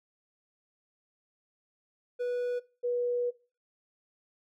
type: tone pair in turn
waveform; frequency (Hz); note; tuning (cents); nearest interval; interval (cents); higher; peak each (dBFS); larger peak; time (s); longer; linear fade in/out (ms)
triangle / sine; 490 / 486.3; B4 / B4; -14 / -27; unison; 13; first; -27; neither; 2.19-2.6 / 2.83-3.31; second; 20
effects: noise-tail reverb RT60 0.3 s tail -17 dB re dry